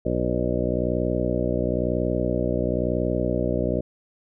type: harmonic tone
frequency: 61 Hz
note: B1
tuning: 21 cents flat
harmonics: 1 / 2 / 3 / 4 / 5 / 6 / 8 / 9 / 10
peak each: -30 / -30 / -30 / -30 / -30 / -30 / -30 / -30 / -30 dBFS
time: 0.05-3.81 s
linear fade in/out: 10 ms
effects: none